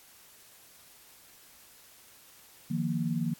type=chord; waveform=sine; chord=Eb suspended second; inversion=none; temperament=equal; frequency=155.56 / 174.61 / 233.1 Hz; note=Eb3 / F3 / Bb3; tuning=0 / 0 / 0 cents; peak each=-32 dBFS; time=2.7-3.34 s; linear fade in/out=10 ms; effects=white hiss -56 dBFS RMS until 3.39 s + AAC 64 kbps